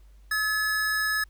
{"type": "tone pair together", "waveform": "square", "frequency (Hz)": [1281, 1711.6], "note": ["E6", "A6"], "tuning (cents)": [-50, -48], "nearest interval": "perfect fourth", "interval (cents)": 502, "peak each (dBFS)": [-34, -25], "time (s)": [0.31, 1.24], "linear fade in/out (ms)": 5, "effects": ["added 50 Hz sine -49 dBFS peak until 1.29 s", "pink hiss -67 dBFS RMS until 1.29 s"]}